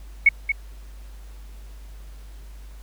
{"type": "tone with echo", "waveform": "sine", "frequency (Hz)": 2211, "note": "C#7", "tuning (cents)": -5, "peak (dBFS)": -9, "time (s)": [0.26, 0.29], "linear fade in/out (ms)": 5, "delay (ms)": 230, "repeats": 1, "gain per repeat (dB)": -9, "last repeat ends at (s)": 0.52, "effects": ["added 50 Hz sine -38 dBFS peak until 2.82 s", "pink hiss -54 dBFS RMS until 2.82 s"]}